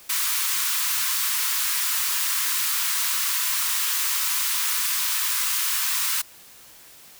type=high-pass noise; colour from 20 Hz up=white; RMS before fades=-24 dBFS; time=0.09-6.22 s; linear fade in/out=10 ms; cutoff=930 Hz; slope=96 dB/octave; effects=white hiss -48 dBFS RMS until 7.19 s